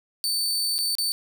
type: tone with dropouts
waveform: sawtooth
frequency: 4543 Hz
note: C#8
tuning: 42 cents sharp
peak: -20 dBFS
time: 0.24-1.12 s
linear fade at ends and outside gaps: 0 ms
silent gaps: 0.782-0.788 / 0.952-0.984 s
effects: none

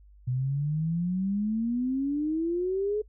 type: exponential sweep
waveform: sine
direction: up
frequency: 123.47 to 430.6 Hz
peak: -25 dBFS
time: 0.27-3.02 s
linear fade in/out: 10 ms
effects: noise-tail reverb RT60 0.1 s tail -26 dB re dry + added 50 Hz sine -51 dBFS peak until 3.08 s

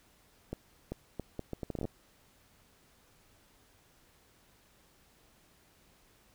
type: accelerating click train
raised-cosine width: 2 ms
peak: -23 dBFS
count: 13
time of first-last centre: 0.53-1.853 s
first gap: 390 ms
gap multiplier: 0.71
effects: pink hiss -65 dBFS RMS until 6.34 s

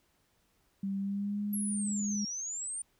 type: tone with pitch glide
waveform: sine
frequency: 196 to 206.1 Hz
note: G3 to G#3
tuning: 0 to -13 cents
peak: -31 dBFS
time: 0.83-2.25 s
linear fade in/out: 5 ms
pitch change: +87 cents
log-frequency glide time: 0.98-1.41 s
type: exponential two-way sweep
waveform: sine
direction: down then up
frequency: 11490 to 5500 to 9160 Hz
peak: -35 dBFS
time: 1.53-2.82 s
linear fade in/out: 2 ms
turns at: 2.25 s
effects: pink hiss -72 dBFS RMS until 2.99 s

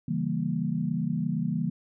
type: chord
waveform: sine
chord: C# diminished seventh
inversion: none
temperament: equal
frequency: 138.59 / 164.81 / 196 / 233.1 Hz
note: C#3 / E3 / G3 / Bb3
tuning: 0 / 0 / 0 / 0 cents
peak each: -34 / -29 / -32 / -31 dBFS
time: 0.08-1.7 s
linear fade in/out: 5 ms
effects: none

